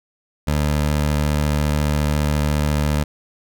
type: tone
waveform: 20% pulse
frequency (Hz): 74.4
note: D2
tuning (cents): +23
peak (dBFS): -12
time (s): 0.47-3.04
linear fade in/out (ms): 10
effects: none